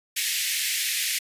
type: high-pass noise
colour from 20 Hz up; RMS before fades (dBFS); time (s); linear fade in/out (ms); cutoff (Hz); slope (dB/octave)
pink; -26; 0.16-1.19; 10; 1900; 48
effects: resampled to 32000 Hz